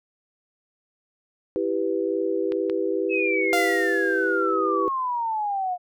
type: chord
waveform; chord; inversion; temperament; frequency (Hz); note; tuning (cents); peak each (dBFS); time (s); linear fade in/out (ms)
sine; E minor; none; equal; 329.6 / 392 / 493.9; E4 / G4 / B4; 0 / 0 / 0; -27 / -25 / -27; 1.56-4.88; 0
type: clicks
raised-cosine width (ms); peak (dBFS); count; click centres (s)
0.3; -21; 2; 2.521 / 2.698
type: exponential sweep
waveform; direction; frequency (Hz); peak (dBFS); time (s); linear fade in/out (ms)
sine; down; 2611 to 709; -23; 3.09-5.78; 50
type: tone with exponential decay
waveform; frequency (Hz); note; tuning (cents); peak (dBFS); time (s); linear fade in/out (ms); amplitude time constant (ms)
sawtooth; 698.5; F5; 0; -16; 3.53-4.55; 0; 220
effects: none